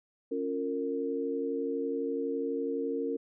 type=chord; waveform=sine; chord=Bb minor; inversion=first; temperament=equal with one note detuned; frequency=277.2 / 349.2 / 458.9 Hz; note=Db4 / F4 / Bb4; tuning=0 / 0 / -27 cents; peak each=-34 / -38 / -32 dBFS; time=0.31-3.17 s; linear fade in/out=10 ms; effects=none